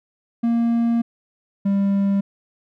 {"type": "tone pair in turn", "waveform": "triangle", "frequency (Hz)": [233.1, 198.21], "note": ["A#3", "G3"], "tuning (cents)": [0, 19], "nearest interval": "minor third", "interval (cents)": 281, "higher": "first", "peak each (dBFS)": -14, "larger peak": "neither", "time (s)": [[0.43, 1.02], [1.65, 2.21]], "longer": "first", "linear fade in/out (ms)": 10, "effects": []}